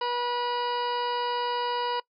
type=harmonic tone; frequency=485.6 Hz; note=B4; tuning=29 cents flat; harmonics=1 / 2 / 3 / 4 / 5 / 6 / 8 / 9 / 10; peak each=-32 / -28 / -40 / -43 / -47 / -38 / -45 / -47 / -42 dBFS; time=0.01-2 s; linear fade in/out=5 ms; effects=noise-tail reverb RT60 0.1 s tail -22 dB re dry